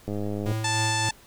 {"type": "click train", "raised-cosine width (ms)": 2, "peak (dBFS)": -18, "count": 46, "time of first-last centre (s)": [0.08, 0.517], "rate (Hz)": 103}
{"type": "tone with tremolo", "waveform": "square", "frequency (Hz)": 110, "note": "A2", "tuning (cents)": 0, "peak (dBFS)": -26, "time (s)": [0.46, 1.09], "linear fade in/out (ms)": 0, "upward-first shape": "sine", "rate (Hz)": 3.4, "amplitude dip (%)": 40}
{"type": "harmonic tone", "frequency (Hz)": 880, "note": "A5", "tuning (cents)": 0, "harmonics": [1, 2, 3, 4, 5, 6, 7, 8, 9, 10], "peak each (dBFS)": [-28, -31, -33, -34, -35, -36, -36, -37, -38, -38], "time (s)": [0.64, 1.11], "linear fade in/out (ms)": 5}
{"effects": ["pink hiss -53 dBFS RMS until 1.26 s"]}